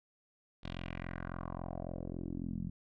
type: tone with low-pass filter sweep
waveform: 10% pulse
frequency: 43.65 Hz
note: F1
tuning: in tune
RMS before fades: -41 dBFS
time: 0.63-2.7 s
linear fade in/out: 10 ms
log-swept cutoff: 3800 to 180 Hz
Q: 2.9
effects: none